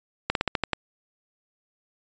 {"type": "slowing click train", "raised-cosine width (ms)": 0.3, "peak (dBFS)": -7, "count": 7, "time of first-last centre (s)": [0.3, 0.733], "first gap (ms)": 52, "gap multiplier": 1.13, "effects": ["resampled to 16000 Hz"]}